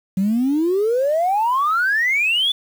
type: exponential sweep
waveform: sine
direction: up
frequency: 184.3 to 3520 Hz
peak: -14 dBFS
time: 0.17-2.52 s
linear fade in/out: 5 ms
effects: tanh soft clip ceiling -12 dBFS + 7-bit